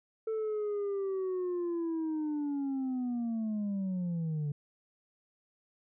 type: linear sweep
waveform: sine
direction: down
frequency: 445.3 to 143.2 Hz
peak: -28 dBFS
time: 0.27-4.52 s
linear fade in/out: 5 ms
effects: tanh soft clip ceiling -30 dBFS